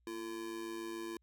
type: tone with amplitude modulation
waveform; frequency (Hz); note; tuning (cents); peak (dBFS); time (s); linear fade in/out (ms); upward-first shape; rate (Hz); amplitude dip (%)
square; 340; F4; -46; -38; 0.07-1.17; 2; sine; 107; 65
effects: added 60 Hz sine -70 dBFS peak until 1.22 s